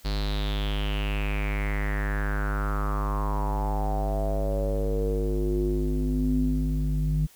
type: tone with low-pass filter sweep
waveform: square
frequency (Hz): 51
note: G#1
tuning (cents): -31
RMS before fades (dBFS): -26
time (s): 0.04-7.27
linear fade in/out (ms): 20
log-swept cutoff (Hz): 4400 to 170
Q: 6.6
effects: white hiss -55 dBFS RMS until 7.35 s